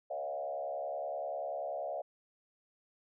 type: tone with frequency modulation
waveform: sine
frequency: 635 Hz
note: D#5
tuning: 35 cents sharp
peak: -35 dBFS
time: 0.1-2.02 s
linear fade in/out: 10 ms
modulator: 70.4 Hz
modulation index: 1.5
effects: none